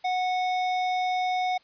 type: tone with hard clipping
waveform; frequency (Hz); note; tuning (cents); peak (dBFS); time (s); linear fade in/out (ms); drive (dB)
sine; 735; F#5; -12; -26; 0.04-1.58; 10; 15
effects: white hiss -60 dBFS RMS until 1.63 s + resampled to 11025 Hz